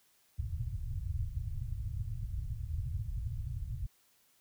white low-pass noise, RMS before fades -37 dBFS, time 0.38-3.87 s, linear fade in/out 10 ms, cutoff 120 Hz, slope 48 dB/octave, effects white hiss -69 dBFS RMS until 4.4 s

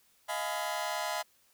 sawtooth chord, F half-diminished seventh, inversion third, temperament just, 628.6 / 698.5 / 838.1 / 1005.8 Hz, Eb5 / F5 / Ab5 / Cb6, +18 / 0 / +16 / +31 cents, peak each -34 dBFS, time 0.28-1.23 s, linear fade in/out 20 ms, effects white hiss -67 dBFS RMS until 1.53 s

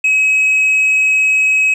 sine tone with tanh clipping, 2553 Hz, D#7, 44 cents sharp, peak -10 dBFS, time 0.04-1.74 s, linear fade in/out 5 ms, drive 2 dB, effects none

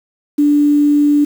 sine tone with quantisation, 292.3 Hz, D4, 8 cents flat, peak -8 dBFS, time 0.38-1.25 s, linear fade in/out 10 ms, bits 6, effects none

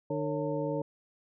harmonic tone with a mistuned harmonic, 150 Hz, D3, 37 cents sharp, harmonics 1 / 2 / 3 / 4 / 6, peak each -36 / -35 / -35 / -34 / -41 dBFS, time 0.1-0.82 s, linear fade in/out 5 ms, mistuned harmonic 4, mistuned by -140 cents, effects none

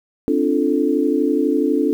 sine chord, D minor seventh, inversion third, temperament equal with one note detuned, 261.6 / 293.7 / 345.8 / 440 Hz, C4 / D4 / F4 / A4, 0 / 0 / -17 / 0 cents, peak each -21 / -18 / -22 / -21 dBFS, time 0.28-1.93 s, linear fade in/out 0 ms, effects 8-bit

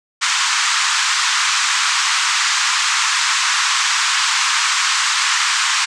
pink band-pass noise, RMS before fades -17 dBFS, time 0.21-5.86 s, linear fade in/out 20 ms, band 1000 to 8000 Hz, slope 48 dB/octave, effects none

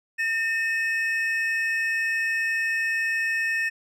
triangle tone pair together, 1814 / 2565 Hz, A#6 / E7, -48 / -48 cents, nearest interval tritone, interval 600 cents, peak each -22 / -27 dBFS, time 0.18-3.7 s, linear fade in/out 20 ms, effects none

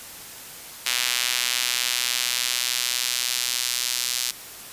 sawtooth tone with high-pass filter sweep, 123.47 Hz, B2, in tune, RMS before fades -25 dBFS, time 0.86-4.31 s, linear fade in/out 5 ms, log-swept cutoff 2800 to 4400 Hz, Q 1, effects white hiss -40 dBFS RMS until 4.72 s + resampled to 32000 Hz

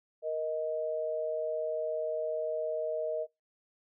sine tone pair together, 469.5 / 626.7 Hz, A#4 / D#5, +12 / +12 cents, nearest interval perfect fourth, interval 500 cents, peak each -35 / -32 dBFS, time 0.22-3.27 s, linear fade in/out 50 ms, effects noise-tail reverb RT60 0.2 s tail -25 dB re dry

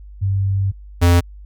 sine / square tone pair in turn, 97.6 / 86.95 Hz, G2 / F2, -7 / -7 cents, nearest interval major second, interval 200 cents, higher first, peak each -15 / -10 dBFS, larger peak second, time 0.21-0.72 / 1.01-1.21 s, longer first, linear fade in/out 20 ms, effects added 50 Hz sine -35 dBFS peak until 1.45 s

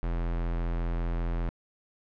square tone, 42.54 Hz, F1, 45 cents flat, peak -28 dBFS, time 0.03-1.49 s, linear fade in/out 0 ms, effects low-pass 2000 Hz 12 dB/octave

